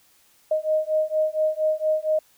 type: beating tone pair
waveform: sine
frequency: 620 / 624.3 Hz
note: D#5 / D#5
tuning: -6 / +6 cents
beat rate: 4.3 Hz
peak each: -23 dBFS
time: 0.51-2.19 s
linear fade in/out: 5 ms
effects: white hiss -59 dBFS RMS until 2.37 s